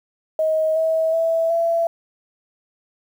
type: tone with pitch steps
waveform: sine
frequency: 631 / 643.9 / 657 / 670.5 Hz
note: D#5 / E5 / E5 / E5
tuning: +24 / -41 / -6 / +29 cents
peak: -16 dBFS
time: 0.39-1.87 s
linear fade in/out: 2 ms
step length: 370 ms
effects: 8-bit